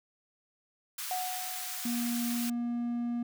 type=high-pass noise; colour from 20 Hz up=white; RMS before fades=-38 dBFS; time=0.98-2.5 s; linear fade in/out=5 ms; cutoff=1100 Hz; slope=24 dB/octave
type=tone with exponential decay; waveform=sine; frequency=736 Hz; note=F#5; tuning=9 cents flat; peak=-30 dBFS; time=1.11-2.36 s; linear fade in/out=2 ms; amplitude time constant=270 ms
type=tone; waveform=triangle; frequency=238.3 Hz; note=A#3; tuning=38 cents sharp; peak=-28 dBFS; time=1.85-3.23 s; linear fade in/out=5 ms
effects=none